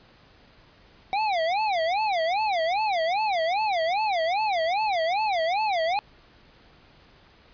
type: tone with vibrato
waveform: square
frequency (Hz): 750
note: F#5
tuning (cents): +23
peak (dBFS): -23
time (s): 1.13-5.99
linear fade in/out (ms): 0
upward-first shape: sine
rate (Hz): 2.5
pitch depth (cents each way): 270
effects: pink hiss -55 dBFS RMS until 7.53 s + resampled to 11025 Hz